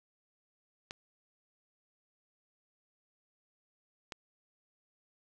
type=clicks; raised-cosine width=0.2 ms; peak=-23 dBFS; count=2; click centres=0.909 / 4.122 s; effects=none